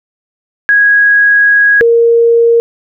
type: tone pair in turn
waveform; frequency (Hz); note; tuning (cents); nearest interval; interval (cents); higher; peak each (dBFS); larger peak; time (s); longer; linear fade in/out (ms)
sine; 1654 / 465.5; G#6 / A#4; -8 / -2; octave + minor seventh; 2194; first; -4; neither; 0.69-1.81 / 1.81-2.6; first; 0
effects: none